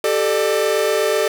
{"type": "chord", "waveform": "45% pulse", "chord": "G suspended second", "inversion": "none", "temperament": "equal with one note detuned", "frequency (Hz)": [392, 440, 599.3], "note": ["G4", "A4", "D5"], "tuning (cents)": [0, 0, 35], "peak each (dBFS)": [-22, -19, -20], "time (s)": [0.04, 1.28], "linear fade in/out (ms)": 2, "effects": []}